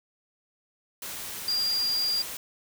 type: tone in noise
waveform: sine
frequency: 4793 Hz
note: D8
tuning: 34 cents sharp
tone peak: -24 dBFS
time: 1.48-2.22 s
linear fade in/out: 2 ms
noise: white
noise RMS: -37 dBFS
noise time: 1.02-2.37 s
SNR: +10 dB
effects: none